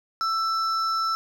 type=tone pair together; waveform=triangle; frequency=1328 / 5312 Hz; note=E6 / E8; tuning=+12 / +12 cents; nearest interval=2 octaves; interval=2400 cents; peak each=-21 / -31 dBFS; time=0.21-1.15 s; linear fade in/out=0 ms; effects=none